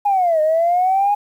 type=linear two-way sweep; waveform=sine; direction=down then up; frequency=830.6 to 610 to 830.6 Hz; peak=-12 dBFS; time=0.05-1.15 s; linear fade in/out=10 ms; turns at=0.41 s; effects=tanh soft clip ceiling -8 dBFS + 8-bit